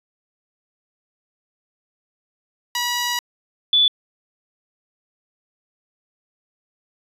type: tone pair in turn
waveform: 10% pulse / sine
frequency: 969 / 3465 Hz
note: B5 / A7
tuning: -33 / -27 cents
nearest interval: octave + minor seventh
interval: 2206 cents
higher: second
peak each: -12 dBFS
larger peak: neither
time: 2.75-3.19 / 3.73-3.88 s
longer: first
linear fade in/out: 2 ms
effects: resampled to 32000 Hz